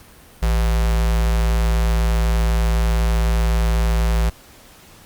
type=tone with notch filter; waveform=square; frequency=56 Hz; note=A1; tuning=31 cents sharp; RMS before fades=-17 dBFS; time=0.42-4.3 s; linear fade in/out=10 ms; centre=290 Hz; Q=1.8; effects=pink hiss -46 dBFS RMS until 5.05 s + Opus 48 kbps

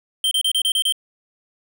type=tone bursts; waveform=square; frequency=3136 Hz; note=G7; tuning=in tune; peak=-17 dBFS; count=7; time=0.24-0.924 s; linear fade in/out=2 ms; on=72 ms; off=30 ms; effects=none

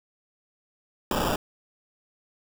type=noise with sample-and-hold; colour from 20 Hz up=white; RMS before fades=-26 dBFS; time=1.11-1.36 s; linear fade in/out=2 ms; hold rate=2100 Hz; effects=none

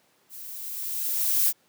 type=noise with level ramp; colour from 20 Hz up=violet; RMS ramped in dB=-42 to -20 dBFS; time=0.29-1.53 s; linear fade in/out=50 ms; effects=pink hiss -64 dBFS RMS until 1.68 s + high-pass 200 Hz 12 dB/octave

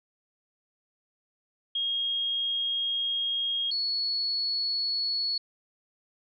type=tone pair in turn; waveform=sine; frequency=3259 / 4389 Hz; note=G#7 / C#8; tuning=-33 / -18 cents; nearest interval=perfect fourth; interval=515 cents; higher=second; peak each=-26 dBFS; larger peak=neither; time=1.75-3.71 / 3.71-5.38 s; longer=first; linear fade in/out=5 ms; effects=none

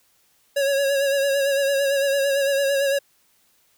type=tone with vibrato; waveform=square; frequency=554.4 Hz; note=C#5; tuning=in tune; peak=-19 dBFS; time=0.56-2.99 s; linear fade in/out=10 ms; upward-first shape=sine; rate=8.9 Hz; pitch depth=39 cents each way; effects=white hiss -62 dBFS RMS until 3.77 s

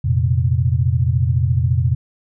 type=chord; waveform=sine; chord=F suspended fourth; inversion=none; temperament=equal; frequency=87.31 / 116.54 / 130.81 Hz; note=F2 / Bb2 / C3; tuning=0 / 0 / 0 cents; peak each=-18 dBFS; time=0.04-1.95 s; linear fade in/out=10 ms; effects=none

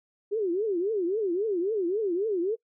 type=tone with vibrato; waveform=sine; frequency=390 Hz; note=G4; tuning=9 cents flat; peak=-24 dBFS; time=0.31-2.56 s; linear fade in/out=20 ms; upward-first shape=triangle; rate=3.7 Hz; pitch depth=290 cents each way; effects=noise-tail reverb RT60 0.1 s tail -21 dB re dry

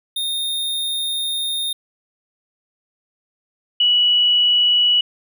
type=tone pair in turn; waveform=square / sine; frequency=3672 / 2939 Hz; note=A#7 / F#7; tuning=-27 / -12 cents; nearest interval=major third; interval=385 cents; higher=first; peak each=-21 / -12 dBFS; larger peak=second; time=0.16-1.73 / 3.8-5.01 s; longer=first; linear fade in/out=5 ms; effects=none

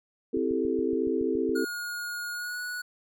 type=chord; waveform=sine; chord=A minor seventh; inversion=first; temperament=equal; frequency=261.6 / 329.6 / 392 / 440 Hz; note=C4 / E4 / G4 / A4; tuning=0 / 0 / 0 / 0 cents; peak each=-30 dBFS; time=0.33-1.65 s; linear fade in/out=10 ms
type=click train; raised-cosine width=5 ms; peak=-33 dBFS; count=9; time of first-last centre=0.37-1.494 s; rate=7.12 Hz
type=tone with pitch glide; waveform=square; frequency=1436 to 1467 Hz; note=F6 to F#6; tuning=+48 to -15 cents; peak=-33 dBFS; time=1.55-2.82 s; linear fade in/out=10 ms; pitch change=+37 cents; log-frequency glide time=2.33-2.6 s
effects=none

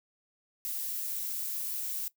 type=noise; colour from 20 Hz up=violet; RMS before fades=-35 dBFS; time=0.65-2.08 s; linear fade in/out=0 ms; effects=noise-tail reverb RT60 0.1 s tail -19 dB re dry

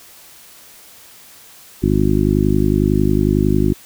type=harmonic tone; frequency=51 Hz; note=G#1; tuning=31 cents flat; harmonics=1 / 2 / 3 / 4 / 5 / 6 / 7; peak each=-20 / -20 / -20 / -20 / -20 / -20 / -20 dBFS; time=1.82-3.74 s; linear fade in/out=20 ms; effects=white hiss -43 dBFS RMS until 3.85 s

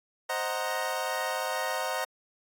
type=chord; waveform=25% pulse; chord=C half-diminished seventh; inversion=none; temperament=equal; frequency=523.3 / 622.3 / 740 / 932.3 Hz; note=C5 / Eb5 / Gb5 / Bb5; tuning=0 / 0 / 0 / 0 cents; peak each=-31 dBFS; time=0.29-2.05 s; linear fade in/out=10 ms; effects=AAC 64 kbps

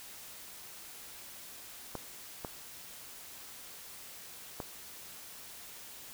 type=clicks; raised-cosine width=1 ms; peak=-23 dBFS; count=3; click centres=1.953 / 2.448 / 4.602 s; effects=white hiss -49 dBFS RMS until 6.13 s

